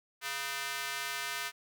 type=tone with high-pass filter; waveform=square; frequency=138.59 Hz; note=C#3; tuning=in tune; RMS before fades=-37 dBFS; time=0.21-1.52 s; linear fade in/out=50 ms; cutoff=1600 Hz; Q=1.1; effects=none